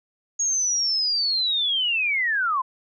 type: linear sweep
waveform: sine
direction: down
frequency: 6650 to 995 Hz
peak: -20 dBFS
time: 0.39-2.62 s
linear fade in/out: 10 ms
effects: none